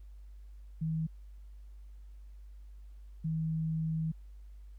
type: tone bursts at uneven times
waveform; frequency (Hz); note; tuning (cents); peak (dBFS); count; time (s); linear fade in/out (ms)
sine; 160; D#3; +49; -30; 2; 0.81-1.07 / 3.24-4.12; 10
effects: added 50 Hz sine -47 dBFS peak until 4.78 s + pink hiss -75 dBFS RMS until 4.78 s